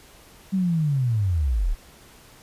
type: linear sweep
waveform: sine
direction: down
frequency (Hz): 196 to 30.87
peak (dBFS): -19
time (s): 0.52-1.75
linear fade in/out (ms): 20
effects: pink hiss -50 dBFS RMS until 2.42 s + resampled to 32000 Hz